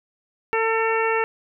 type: harmonic tone with a mistuned harmonic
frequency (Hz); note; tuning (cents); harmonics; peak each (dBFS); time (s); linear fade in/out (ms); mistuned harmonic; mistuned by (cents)
448.7; A4; +34; 1 / 2 / 3 / 4 / 5 / 6; -22 / -25 / -27 / -28 / -29 / -30; 0.53-1.24; 0; 6; +19
effects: none